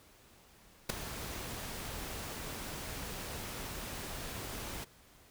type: noise with ADSR envelope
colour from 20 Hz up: pink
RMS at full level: -28 dBFS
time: 0.89-4.85 s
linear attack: 10 ms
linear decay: 5 ms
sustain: -14 dB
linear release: 18 ms
effects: pink hiss -61 dBFS RMS until 5.3 s

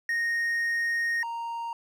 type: tone pair in turn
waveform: triangle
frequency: 1859 / 929.5 Hz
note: A#6 / A#5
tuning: -5 / -5 cents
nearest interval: octave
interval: 1200 cents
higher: first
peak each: -23 / -29 dBFS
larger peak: first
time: 0.09-1.23 / 1.23-1.73 s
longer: first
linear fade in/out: 2 ms
effects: none

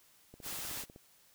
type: click train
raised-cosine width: 2 ms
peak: -38 dBFS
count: 11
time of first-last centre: 0.34-0.961 s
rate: 16.1 Hz
type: noise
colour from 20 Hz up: white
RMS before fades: -41 dBFS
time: 0.42-0.86 s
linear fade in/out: 50 ms
effects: white hiss -65 dBFS RMS until 1.34 s

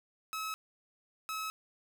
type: tone pair in turn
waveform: sawtooth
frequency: 1289 / 1289 Hz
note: E6 / E6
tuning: -39 / -39 cents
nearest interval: unison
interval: 0 cents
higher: neither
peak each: -32 / -32 dBFS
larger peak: neither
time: 0.33-0.54 / 1.29-1.5 s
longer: neither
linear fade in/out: 0 ms
effects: none

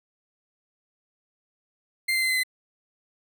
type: tone with pitch steps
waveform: 35% pulse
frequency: 2093 / 2077 / 2062 / 2046 / 2031 Hz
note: C7 / C7 / C7 / C7 / B6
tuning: 0 / -13 / -26 / -39 / +48 cents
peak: -20 dBFS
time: 2.08-2.435 s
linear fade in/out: 10 ms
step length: 71 ms
effects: none

